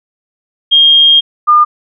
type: tone pair in turn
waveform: sine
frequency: 3228 / 1209.1 Hz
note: G#7 / D#6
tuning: -50 / -50 cents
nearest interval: octave + perfect fourth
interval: 1700 cents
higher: first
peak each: -3 dBFS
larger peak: neither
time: 0.71-1.21 / 1.47-1.65 s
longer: first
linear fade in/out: 20 ms
effects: none